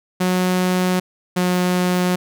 sawtooth tone pair in turn, 182.8 / 180.49 Hz, F#3 / F#3, -21 / -43 cents, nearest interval unison, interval 22 cents, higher first, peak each -12 dBFS, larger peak neither, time 0.2-1 / 1.36-2.16 s, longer neither, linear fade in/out 10 ms, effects none

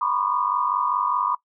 sine tone cluster, 971 / 1016 / 1112 / 1212 Hz, B5 / B5 / C#6 / D#6, -30 / +49 / +5 / -46 cents, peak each -26 dBFS, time 0.01-1.35 s, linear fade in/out 5 ms, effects noise-tail reverb RT60 0.1 s tail -19 dB re dry

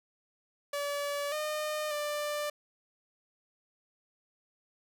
sawtooth tone with pitch steps, 574 / 609 / 592 Hz, D5 / D#5 / D5, -40 / -37 / +14 cents, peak -28 dBFS, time 0.73-2.5 s, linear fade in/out 5 ms, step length 590 ms, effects none

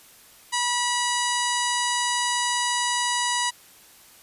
harmonic tone with a mistuned harmonic, 971 Hz, B5, 30 cents flat, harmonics 1 / 2 / 3 / 4 / 5 / 6 / 7 / 8 / 9 / 10, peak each -26 / -29 / -31 / -32 / -33 / -34 / -34 / -35 / -36 / -36 dBFS, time 0.52-3.51 s, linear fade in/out 20 ms, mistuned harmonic 6, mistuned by +41 cents, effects white hiss -51 dBFS RMS until 4.22 s + resampled to 32000 Hz

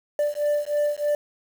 sine beating tone pair, 587.3 / 590.5 Hz, D5 / D5, 0 / +9 cents, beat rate 3.2 Hz, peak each -22 dBFS, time 0.19-1.15 s, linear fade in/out 2 ms, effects tanh soft clip ceiling -18 dBFS + 7-bit

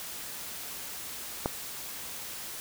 click, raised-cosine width 1 ms, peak -13 dBFS, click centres 1.459 s, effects white hiss -40 dBFS RMS until 2.6 s

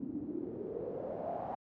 pink noise with low-pass filter sweep, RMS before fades -39 dBFS, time 0-1.55 s, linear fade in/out 5 ms, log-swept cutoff 260 to 800 Hz, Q 6, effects high-pass 150 Hz 12 dB/octave

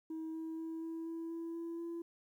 sine tone with pitch steps, 320 / 322.4 / 324.8 / 327.3 / 329.8 / 332.2 / 334.7 / 337.3 Hz, D#4 / E4 / E4 / E4 / E4 / E4 / E4 / E4, +49 / -38 / -26 / -12 / +1 / +13 / +26 / +40 cents, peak -37 dBFS, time 0.1-2.02 s, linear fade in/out 5 ms, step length 240 ms, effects tanh soft clip ceiling -38 dBFS + 12-bit

